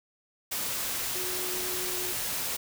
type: tone in noise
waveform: sine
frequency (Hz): 365.3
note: F#4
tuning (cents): -22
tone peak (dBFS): -38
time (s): 1.15-2.13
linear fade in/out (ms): 10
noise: white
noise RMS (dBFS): -32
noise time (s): 0.51-2.57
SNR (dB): -9
effects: none